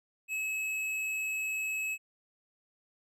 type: tone with tanh clipping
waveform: sine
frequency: 2578 Hz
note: E7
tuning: 39 cents flat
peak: -33 dBFS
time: 0.28-1.98 s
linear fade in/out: 50 ms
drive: 12 dB
effects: none